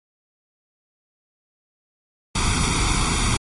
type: noise with comb filter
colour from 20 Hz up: pink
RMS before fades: -20 dBFS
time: 2.35-3.37 s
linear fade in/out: 5 ms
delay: 0.86 ms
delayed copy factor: +0.85
effects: MP3 48 kbps